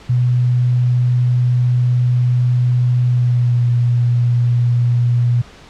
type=tone with pitch glide; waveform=sine; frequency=123.47 to 120.79 Hz; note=B2 to B2; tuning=0 to -38 cents; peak=-11 dBFS; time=0.09-5.42 s; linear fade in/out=10 ms; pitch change=-38 cents; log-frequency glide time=3.1-3.63 s; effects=pink hiss -41 dBFS RMS until 5.69 s + low-pass 5000 Hz 12 dB/octave